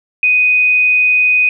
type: tone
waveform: sine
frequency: 2494 Hz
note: D#7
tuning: 3 cents sharp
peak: -8 dBFS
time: 0.23-1.49 s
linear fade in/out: 2 ms
effects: none